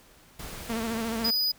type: noise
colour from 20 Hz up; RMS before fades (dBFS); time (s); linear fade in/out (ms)
pink; -40; 0.39-1.3; 5
type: tone with vibrato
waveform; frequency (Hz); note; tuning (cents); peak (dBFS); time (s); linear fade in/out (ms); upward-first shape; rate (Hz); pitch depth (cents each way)
sawtooth; 226.7; A#3; -48; -25; 0.69-1.31; 10; sine; 14; 51
type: tone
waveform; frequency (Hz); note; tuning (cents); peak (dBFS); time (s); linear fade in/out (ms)
square; 4957; D#8; -7; -24; 1.24-1.52; 10
effects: pink hiss -56 dBFS RMS until 1.58 s